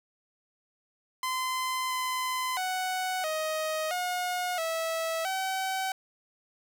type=tone with pitch steps; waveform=sawtooth; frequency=1029 / 1022 / 743 / 627 / 721 / 652 / 762 Hz; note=C6 / C6 / F#5 / D#5 / F#5 / E5 / G5; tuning=-29 / -41 / +7 / +13 / -45 / -19 / -49 cents; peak=-25 dBFS; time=1.23-5.92 s; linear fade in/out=2 ms; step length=670 ms; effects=none